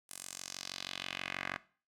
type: tone with band-pass filter sweep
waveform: 10% pulse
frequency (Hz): 46.25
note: F#1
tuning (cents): 0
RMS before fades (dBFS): -43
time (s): 0.09-1.57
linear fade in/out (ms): 10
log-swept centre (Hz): 9700 to 1700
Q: 2
effects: noise-tail reverb RT60 0.4 s tail -18 dB re dry